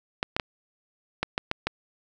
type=clicks; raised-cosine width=0.3 ms; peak=-9 dBFS; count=7; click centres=0.229 / 0.365 / 0.398 / 1.23 / 1.379 / 1.514 / 1.67 s; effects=none